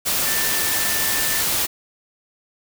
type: tone in noise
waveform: sine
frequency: 1775 Hz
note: A6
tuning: 15 cents sharp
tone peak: -28 dBFS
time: 0.25-1.42 s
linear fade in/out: 20 ms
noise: white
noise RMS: -21 dBFS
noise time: 0.05-1.67 s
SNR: -10 dB
effects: none